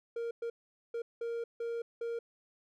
triangle tone bursts at uneven times, 466.2 Hz, A#4, in tune, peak -32 dBFS, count 6, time 0.16-0.31 / 0.42-0.5 / 0.94-1.02 / 1.21-1.44 / 1.6-1.82 / 2.01-2.19 s, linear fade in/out 5 ms, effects none

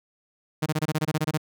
sawtooth tone bursts, 154.9 Hz, D#3, 7 cents flat, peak -18 dBFS, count 12, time 0.62-1.377 s, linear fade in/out 10 ms, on 42 ms, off 23 ms, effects none

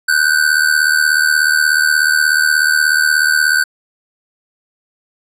square ring-modulated tone, 1516 Hz, F#6, 42 cents sharp, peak -8 dBFS, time 0.08-3.64 s, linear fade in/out 10 ms, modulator 38.3 Hz, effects resampled to 32000 Hz

